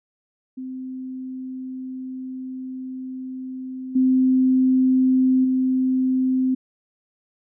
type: tone with level steps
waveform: sine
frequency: 258.8 Hz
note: C4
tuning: 19 cents flat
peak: -29 / -14 / -17 dBFS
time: 0.57-6.55 s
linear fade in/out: 10 ms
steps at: 3.95 / 5.44 s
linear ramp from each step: 10 ms
effects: none